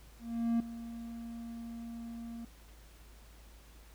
triangle tone with ADSR envelope, 232 Hz, A#3, 8 cents flat, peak -24 dBFS, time 0.19-2.45 s, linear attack 410 ms, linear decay 3 ms, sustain -15 dB, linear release 4 ms, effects added 54 Hz sine -54 dBFS peak until 3.94 s + pink hiss -61 dBFS RMS until 3.94 s

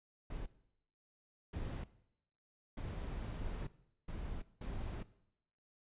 brown noise bursts at uneven times, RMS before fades -42 dBFS, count 5, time 0.3-0.46 / 1.53-1.84 / 2.77-3.67 / 4.08-4.42 / 4.61-5.03 s, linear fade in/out 5 ms, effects noise-tail reverb RT60 0.8 s tail -18 dB re dry + resampled to 8000 Hz

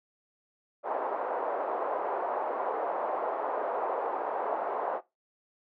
white band-pass noise, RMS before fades -32 dBFS, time 0.83-5.01 s, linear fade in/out 50 ms, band 440 to 940 Hz, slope 24 dB/octave, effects noise-tail reverb RT60 0.2 s tail -18 dB re dry

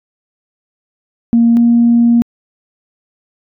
sine tone pair in turn, 233.1 / 235.5 Hz, A#3 / A#3, 0 / +18 cents, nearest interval unison, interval 18 cents, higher second, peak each -5 dBFS, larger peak neither, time 1.33-1.57 / 1.57-2.22 s, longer second, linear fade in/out 0 ms, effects tanh soft clip ceiling -1 dBFS

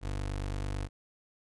25% pulse tone, 49.04 Hz, G1, 1 cent sharp, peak -29 dBFS, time 0.01-0.89 s, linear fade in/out 50 ms, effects resampled to 24000 Hz

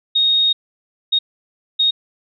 sine tone bursts at uneven times, 3729 Hz, A#7, in tune, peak -12 dBFS, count 3, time 0.15-0.53 / 1.12-1.19 / 1.79-1.91 s, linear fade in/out 10 ms, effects none

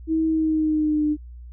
sine tone with pitch glide, 320.3 to 300.6 Hz, E4 to D4, -50 to +40 cents, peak -18 dBFS, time 0.07-1.17 s, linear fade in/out 50 ms, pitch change -110 cents, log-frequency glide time 0.26-1.05 s, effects added 60 Hz sine -37 dBFS peak until 1.52 s

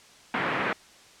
white band-pass noise, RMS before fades -28 dBFS, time 0.34-0.73 s, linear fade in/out 2 ms, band 120 to 2200 Hz, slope 24 dB/octave, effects white hiss -53 dBFS RMS until 1.2 s + low-pass 7000 Hz 12 dB/octave

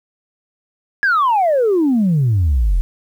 sine exponential sweep, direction down, 1699 to 38.91 Hz, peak -10 dBFS, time 1.03-2.81 s, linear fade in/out 0 ms, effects tanh soft clip ceiling -9 dBFS + 8-bit

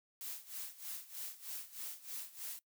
blue noise with tremolo, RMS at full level -43 dBFS, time 0.21-2.59 s, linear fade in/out 0 ms, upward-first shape sine, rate 3.2 Hz, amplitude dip 85%, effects noise-tail reverb RT60 0.1 s tail -20 dB re dry

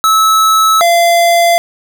square tone pair in turn, 1300 / 685.9 Hz, E6 / F5, -24 / -31 cents, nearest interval major seventh, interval 1107 cents, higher first, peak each -7 dBFS, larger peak neither, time 0.04-0.81 / 0.81-1.58 s, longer neither, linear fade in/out 0 ms, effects none

